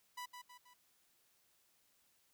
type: tone with echo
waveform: sawtooth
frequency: 987.8 Hz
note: B5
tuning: in tune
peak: -40 dBFS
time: 0.17-0.26 s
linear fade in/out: 10 ms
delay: 160 ms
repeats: 3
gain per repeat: -6 dB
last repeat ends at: 0.74 s
effects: white hiss -74 dBFS RMS until 2.33 s